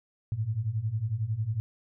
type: beating tone pair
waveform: sine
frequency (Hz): 103.4 / 114.4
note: G#2 / A#2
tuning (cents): -7 / -32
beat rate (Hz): 11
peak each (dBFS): -32 / -29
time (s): 0.32-1.6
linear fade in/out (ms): 0
effects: none